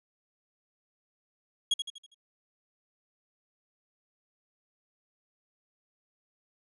40% pulse tone with echo, 3296 Hz, G#7, 14 cents flat, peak -22 dBFS, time 1.71-1.74 s, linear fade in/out 5 ms, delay 81 ms, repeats 5, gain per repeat -7 dB, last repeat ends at 2.145 s, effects resampled to 24000 Hz

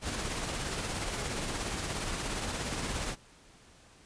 pink noise with tremolo, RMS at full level -33 dBFS, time 0.01-3.16 s, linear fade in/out 50 ms, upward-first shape triangle, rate 17 Hz, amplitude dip 40%, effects pink hiss -58 dBFS RMS until 4.05 s + resampled to 22050 Hz

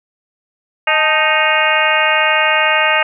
harmonic tone with a mistuned harmonic, 311.1 Hz, D#4, in tune, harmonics 2 / 3 / 4 / 5 / 6 / 7 / 8 / 9, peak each -19 / -19 / -19 / -19 / -19 / -19 / -19 / -19 dBFS, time 0.87-3.03 s, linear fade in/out 5 ms, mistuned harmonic 3, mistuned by -96 cents, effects none

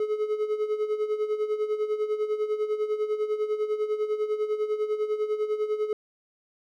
triangle tone with tremolo, 426.1 Hz, G#4, 44 cents sharp, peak -20 dBFS, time 0-5.93 s, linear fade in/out 2 ms, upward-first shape sine, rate 10 Hz, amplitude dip 70%, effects none

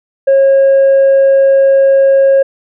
sine tone with tanh clipping, 544 Hz, C#5, 33 cents flat, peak -5 dBFS, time 0.27-2.43 s, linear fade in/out 10 ms, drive 1 dB, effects none

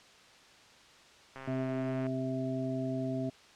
click train, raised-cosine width 0.5 ms, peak -30 dBFS, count 95, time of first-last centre 1.36-2.067 s, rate 133 Hz
harmonic tone, 130.81 Hz, C3, in tune, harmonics 1 / 2 / 3 / 5, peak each -37 / -34 / -42 / -38 dBFS, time 1.47-3.3 s, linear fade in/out 10 ms
effects white hiss -57 dBFS RMS until 3.55 s + low-pass 5000 Hz 12 dB/octave

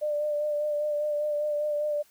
sine tone with vibrato, 595 Hz, D5, 22 cents sharp, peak -25 dBFS, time 0.01-2.03 s, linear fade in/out 20 ms, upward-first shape sine, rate 5 Hz, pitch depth 24 cents each way, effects white hiss -61 dBFS RMS until 2.1 s

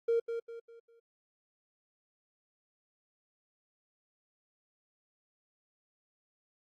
triangle tone with echo, 463.4 Hz, A#4, 10 cents flat, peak -22 dBFS, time 0.08-0.2 s, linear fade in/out 10 ms, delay 200 ms, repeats 4, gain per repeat -9 dB, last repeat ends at 1 s, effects tanh soft clip ceiling -22 dBFS + AAC 64 kbps

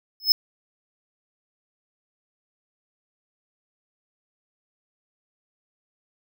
square tone with exponential growth, 5190 Hz, E8, 28 cents flat, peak -9 dBFS, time 0.2-0.32 s, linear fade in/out 1 ms, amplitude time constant 24 ms, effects none

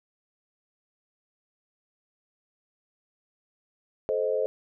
sine chord, A diminished, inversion none, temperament equal with one note detuned, 433.4 / 523.3 / 622.3 Hz, A4 / C5 / Eb5, -26 / 0 / 0 cents, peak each -28 / -27 / -30 dBFS, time 4.09-4.46 s, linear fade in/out 0 ms, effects none

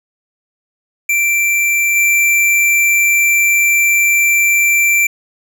square tone with level steps, 2349 Hz, D7, in tune, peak -12 / -10 dBFS, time 1.09-5.07 s, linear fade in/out 5 ms, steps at 1.95 s, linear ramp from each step 20 ms, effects none

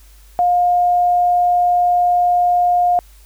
sine tone, 710 Hz, F5, 28 cents sharp, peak -11 dBFS, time 0.39-2.99 s, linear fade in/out 0 ms, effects added 50 Hz sine -42 dBFS peak until 3.25 s + white hiss -51 dBFS RMS until 3.25 s

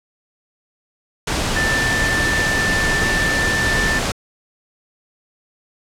sine tone in noise, 1772 Hz, A6, 12 cents sharp, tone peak -18 dBFS, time 1.56-3.99 s, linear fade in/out 5 ms, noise pink, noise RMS -20 dBFS, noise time 1.27-4.12 s, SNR -1 dB, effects low-pass 8000 Hz 12 dB/octave

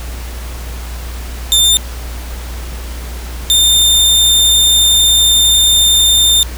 sawtooth tone pair in turn, 3598 / 3611 Hz, A7 / A7, +38 / +44 cents, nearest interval unison, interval 6 cents, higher second, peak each -4 dBFS, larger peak neither, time 1.52-1.77 / 3.5-6.43 s, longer second, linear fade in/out 0 ms, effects added 60 Hz sine -22 dBFS peak until 6.57 s + pink hiss -31 dBFS RMS until 6.57 s

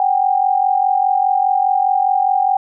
sine tone pair together, 755.1 / 800 Hz, F#5 / G5, +35 / +35 cents, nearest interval minor second, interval 100 cents, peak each -15 dBFS, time 0-2.57 s, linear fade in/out 2 ms, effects none

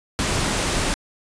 pink noise, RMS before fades -22 dBFS, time 0.19-0.94 s, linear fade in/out 0 ms, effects resampled to 22050 Hz

